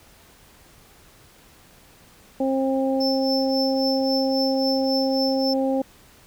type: harmonic tone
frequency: 266.9 Hz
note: C4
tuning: 35 cents sharp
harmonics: 1 / 2 / 3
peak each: -22 / -23 / -30 dBFS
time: 2.4-5.82 s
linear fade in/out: 5 ms
type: tone with tremolo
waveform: triangle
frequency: 5310 Hz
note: E8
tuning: 12 cents sharp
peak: -22 dBFS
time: 3-5.54 s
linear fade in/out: 10 ms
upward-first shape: triangle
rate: 3.7 Hz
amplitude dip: 80%
effects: pink hiss -52 dBFS RMS until 6.26 s